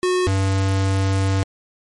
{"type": "tone pair in turn", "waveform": "square", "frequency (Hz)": [364.8, 96.62], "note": ["F#4", "G2"], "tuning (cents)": [-24, -25], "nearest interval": "octave + major seventh", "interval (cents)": 2301, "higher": "first", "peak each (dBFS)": -17, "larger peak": "neither", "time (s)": [[0.03, 0.27], [0.27, 1.43]], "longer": "second", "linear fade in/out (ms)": 0, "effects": ["MP3 48 kbps"]}